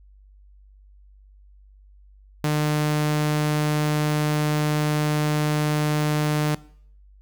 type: tone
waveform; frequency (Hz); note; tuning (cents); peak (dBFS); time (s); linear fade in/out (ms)
sawtooth; 150.7; D3; +45; -16; 2.44-6.55; 2
effects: noise-tail reverb RT60 0.6 s tail -20 dB re dry + added 49 Hz sine -48 dBFS peak until 7.21 s